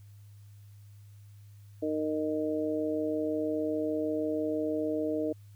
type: harmonic tone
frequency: 154.4 Hz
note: D#3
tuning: 13 cents flat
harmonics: 2 / 3 / 4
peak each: -31 / -33 / -34 dBFS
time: 1.82-5.33 s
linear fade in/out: 10 ms
effects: added 102 Hz sine -49 dBFS peak until 5.55 s + white hiss -68 dBFS RMS until 5.55 s